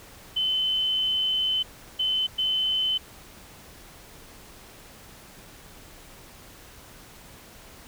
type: tone bursts at uneven times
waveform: sine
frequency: 3048 Hz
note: G7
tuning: 49 cents flat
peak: -22 dBFS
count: 3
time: 0.36-1.63 / 1.99-2.27 / 2.38-2.98 s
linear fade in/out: 10 ms
effects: pink hiss -48 dBFS RMS until 7.87 s